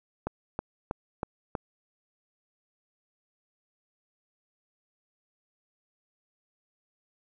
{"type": "click train", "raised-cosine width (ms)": 1, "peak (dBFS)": -16, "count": 5, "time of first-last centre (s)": [0.27, 1.552], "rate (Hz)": 3.12, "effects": []}